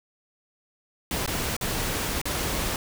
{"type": "noise with dropouts", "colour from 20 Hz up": "pink", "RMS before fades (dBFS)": -28, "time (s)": [1.11, 2.76], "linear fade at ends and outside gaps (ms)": 1, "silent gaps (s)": [[1.262, 1.276], [1.566, 1.611], [2.215, 2.255]], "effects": []}